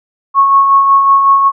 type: tone with tremolo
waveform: sine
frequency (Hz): 1100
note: C#6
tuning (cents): -14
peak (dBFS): -3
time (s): 0.34-1.52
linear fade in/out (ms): 50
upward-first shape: sine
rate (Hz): 5.4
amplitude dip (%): 40
effects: none